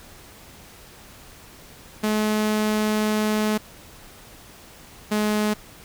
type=tone pair in turn; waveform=sawtooth; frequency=213.8 / 211.6 Hz; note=A3 / G#3; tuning=-49 / +33 cents; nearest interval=unison; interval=18 cents; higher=first; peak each=-16 dBFS; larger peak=neither; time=2.03-3.58 / 5.11-5.54 s; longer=first; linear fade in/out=10 ms; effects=pink hiss -46 dBFS RMS until 5.84 s